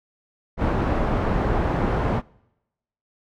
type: low-pass noise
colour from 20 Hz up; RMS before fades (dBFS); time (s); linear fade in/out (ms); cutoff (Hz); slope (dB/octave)
pink; -22; 0.57-2.22; 50; 1100; 12
effects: noise-tail reverb RT60 0.9 s tail -25 dB re dry